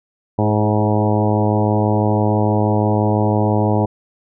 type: harmonic tone with a mistuned harmonic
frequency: 106.1 Hz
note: G#2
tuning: 38 cents sharp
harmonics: 1 / 2 / 3 / 4 / 5 / 6 / 7 / 8 / 9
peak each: -17 / -20 / -22 / -23 / -24 / -25 / -25 / -26 / -27 dBFS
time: 0.38-3.86 s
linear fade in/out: 10 ms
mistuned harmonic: 4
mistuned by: -22 cents
effects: none